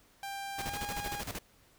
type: tone with pitch glide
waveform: sawtooth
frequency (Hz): 791 to 817.5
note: G5 to G#5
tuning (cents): +15 to -28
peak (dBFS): -34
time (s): 0.23-1.21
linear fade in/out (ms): 2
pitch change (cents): +57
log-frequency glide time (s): 0.62-0.79
type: noise with tremolo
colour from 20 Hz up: pink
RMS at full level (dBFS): -38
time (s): 0.58-1.39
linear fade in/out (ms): 10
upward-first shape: square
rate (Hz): 13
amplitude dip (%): 70
effects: pink hiss -64 dBFS RMS until 1.78 s